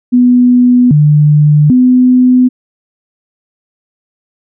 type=tone with pitch steps; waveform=sine; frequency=247 / 149.1 / 252 Hz; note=B3 / D3 / B3; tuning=0 / +27 / +35 cents; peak=-3 dBFS; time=0.12-2.49 s; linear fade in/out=20 ms; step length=790 ms; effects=none